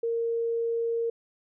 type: tone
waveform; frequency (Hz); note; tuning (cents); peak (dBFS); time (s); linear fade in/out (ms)
sine; 462.5; A#4; -14; -25; 0.03-1.1; 5
effects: none